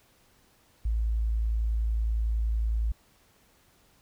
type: tone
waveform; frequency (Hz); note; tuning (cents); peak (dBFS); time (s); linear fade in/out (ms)
sine; 55.4; A1; +13; -24; 0.85-2.92; 5
effects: pink hiss -63 dBFS RMS until 4.01 s